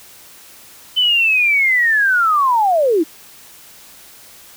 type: linear sweep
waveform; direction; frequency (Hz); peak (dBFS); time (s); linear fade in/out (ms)
sine; down; 3053 to 293.7; -11; 0.96-3.04; 20
effects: white hiss -42 dBFS RMS until 4.56 s